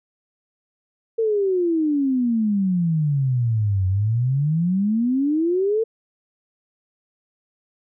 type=exponential two-way sweep; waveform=sine; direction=down then up; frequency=458.6 to 92 to 458.6 Hz; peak=-17 dBFS; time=1.18-5.84 s; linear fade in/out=10 ms; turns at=3.87 s; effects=none